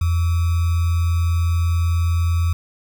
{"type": "tone with sample-and-hold", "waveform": "sine", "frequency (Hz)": 84.6, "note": "E2", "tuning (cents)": 45, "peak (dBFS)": -15, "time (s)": [0.01, 2.53], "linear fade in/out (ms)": 5, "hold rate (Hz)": 1225, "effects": []}